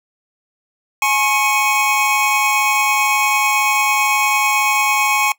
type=tone cluster; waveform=square; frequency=842 / 1082 / 2231 / 2517 Hz; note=G#5 / C#6 / C#7 / D#7; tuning=+24 / -42 / +11 / +19 cents; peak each=-20 dBFS; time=1.02-5.32 s; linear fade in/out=2 ms; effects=noise-tail reverb RT60 0.1 s tail -20 dB re dry